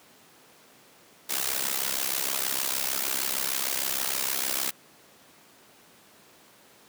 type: noise with amplitude modulation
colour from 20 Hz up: white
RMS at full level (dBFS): -25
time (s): 1.29-4.71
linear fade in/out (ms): 10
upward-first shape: sine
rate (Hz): 66.5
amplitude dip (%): 85
effects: pink hiss -55 dBFS RMS until 6.88 s + high-pass 200 Hz 12 dB/octave